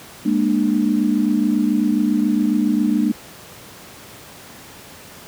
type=tone cluster; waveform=sine; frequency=207.7 / 235 / 298.9 Hz; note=G#3 / A#3 / D4; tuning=0 / +14 / +31 cents; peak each=-19 dBFS; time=0.25-3.12 s; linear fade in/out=10 ms; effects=pink hiss -40 dBFS RMS until 5.27 s + high-pass 100 Hz 12 dB/octave